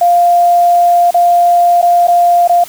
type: tone with dropouts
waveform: sine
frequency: 698.5 Hz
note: F5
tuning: in tune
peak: -5 dBFS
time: 0.01-2.64 s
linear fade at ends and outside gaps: 5 ms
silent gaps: 1.108-1.143 / 1.816-1.826 / 2.072-2.081 / 2.476-2.494 s
effects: white hiss -32 dBFS RMS until 2.68 s